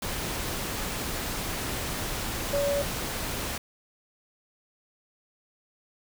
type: tone in noise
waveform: sine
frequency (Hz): 568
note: C#5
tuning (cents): +42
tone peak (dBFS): -24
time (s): 2.53-2.82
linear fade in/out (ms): 5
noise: pink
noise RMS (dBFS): -32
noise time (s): 0.02-3.58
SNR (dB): +5
effects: none